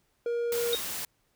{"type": "tone", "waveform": "triangle", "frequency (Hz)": 472.7, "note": "A#4", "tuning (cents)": 24, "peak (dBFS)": -25, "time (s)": [0.26, 0.75], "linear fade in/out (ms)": 2}
{"type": "noise", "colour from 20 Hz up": "white", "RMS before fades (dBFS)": -35, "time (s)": [0.52, 1.05], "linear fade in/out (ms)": 2}
{"type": "tone with exponential decay", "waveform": "sine", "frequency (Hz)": 3729, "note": "A#7", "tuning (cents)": 0, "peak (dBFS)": -23, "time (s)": [0.73, 0.86], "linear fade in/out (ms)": 1, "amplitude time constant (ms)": 27}
{"effects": ["pink hiss -72 dBFS RMS until 1.35 s"]}